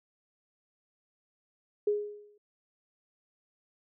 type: tone with exponential decay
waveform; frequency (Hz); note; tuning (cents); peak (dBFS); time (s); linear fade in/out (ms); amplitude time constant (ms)
sine; 415.3; G#4; 0; -22; 1.87-2.38; 5; 110
effects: none